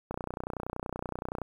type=click train; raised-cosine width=1 ms; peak=-20 dBFS; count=41; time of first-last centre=0.11-1.417 s; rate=30.6 Hz; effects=9-bit